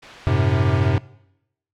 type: noise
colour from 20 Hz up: white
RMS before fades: -37 dBFS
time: 0.02-0.89 s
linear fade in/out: 10 ms
type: chord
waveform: square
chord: F# diminished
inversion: none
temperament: equal with one note detuned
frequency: 92.5 / 107.24 / 130.81 Hz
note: F#2 / A2 / C3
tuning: 0 / -44 / 0 cents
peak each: -21 dBFS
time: 0.27-0.98 s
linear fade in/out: 0 ms
effects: noise-tail reverb RT60 0.8 s tail -20 dB re dry + low-pass 3000 Hz 12 dB/octave